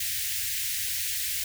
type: band-stop noise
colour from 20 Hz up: white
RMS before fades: -30 dBFS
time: 0-1.44 s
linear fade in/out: 5 ms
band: 120 to 1700 Hz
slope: 48 dB/octave
effects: none